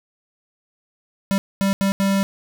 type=tone bursts at uneven times; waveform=square; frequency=196 Hz; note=G3; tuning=in tune; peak=-17 dBFS; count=4; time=1.31-1.38 / 1.61-1.73 / 1.81-1.92 / 2-2.23 s; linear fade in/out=0 ms; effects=none